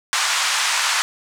pink band-pass noise, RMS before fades -20 dBFS, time 0.13-1.02 s, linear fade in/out 0 ms, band 990 to 8500 Hz, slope 24 dB/octave, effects none

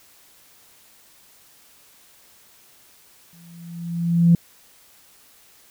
sine tone with exponential growth, 170 Hz, F3, 46 cents flat, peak -8 dBFS, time 3.33-4.35 s, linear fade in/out 2 ms, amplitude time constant 220 ms, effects tanh soft clip ceiling -4 dBFS + white hiss -53 dBFS RMS until 5.7 s

